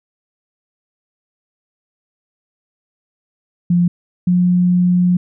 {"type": "tone pair in turn", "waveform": "sine", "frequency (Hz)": [174.8, 178.78], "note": ["F3", "F3"], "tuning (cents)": [2, 41], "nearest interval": "unison", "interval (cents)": 39, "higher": "second", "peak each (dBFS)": -10, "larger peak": "neither", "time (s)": [[3.7, 3.88], [4.27, 5.17]], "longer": "second", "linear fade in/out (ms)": 5, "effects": []}